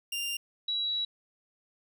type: tone pair in turn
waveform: sawtooth / sine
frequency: 2794 / 3899 Hz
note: F7 / B7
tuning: 0 / -23 cents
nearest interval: tritone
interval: 577 cents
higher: second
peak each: -28 dBFS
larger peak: neither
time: 0.12-0.37 / 0.68-1.05 s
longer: second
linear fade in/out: 5 ms
effects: none